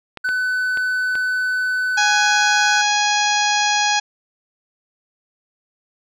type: clicks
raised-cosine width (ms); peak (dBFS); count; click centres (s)
0.3; -15; 4; 0.173 / 0.29 / 0.773 / 1.154
type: tone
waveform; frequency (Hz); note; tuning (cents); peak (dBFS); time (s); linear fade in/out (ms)
triangle; 1504; F#6; +28; -16; 0.24-2.82; 10
type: harmonic tone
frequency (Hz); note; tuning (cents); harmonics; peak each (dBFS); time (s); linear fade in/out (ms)
830.6; G#5; 0; 1 / 2 / 3 / 4 / 5 / 6 / 7 / 8; -19 / -22 / -24 / -25 / -26 / -27 / -27 / -28; 1.97-4; 10
effects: none